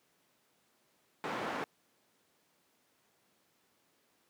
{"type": "low-pass noise", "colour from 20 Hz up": "white", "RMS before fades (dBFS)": -37, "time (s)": [1.24, 1.64], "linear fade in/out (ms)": 0, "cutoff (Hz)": 1200, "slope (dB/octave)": 12, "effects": ["pink hiss -72 dBFS RMS until 4.29 s", "high-pass 200 Hz 12 dB/octave"]}